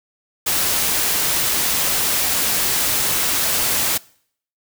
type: noise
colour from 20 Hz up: white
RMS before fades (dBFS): -19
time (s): 0.46-3.98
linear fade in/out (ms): 10
effects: noise-tail reverb RT60 0.6 s tail -23 dB re dry